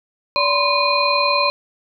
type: tone cluster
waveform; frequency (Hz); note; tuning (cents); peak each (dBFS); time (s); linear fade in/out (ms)
sine; 575 / 1013 / 1053 / 2457 / 4126; D5 / B5 / C6 / D#7 / C8; -37 / +44 / +11 / -22 / -25; -21; 0.36-1.5; 0
effects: none